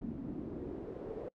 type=noise with band-pass filter sweep; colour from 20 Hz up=brown; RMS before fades=-42 dBFS; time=0.01-1.29 s; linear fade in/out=10 ms; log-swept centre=230 to 500 Hz; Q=3.3; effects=noise-tail reverb RT60 0.1 s tail -24 dB re dry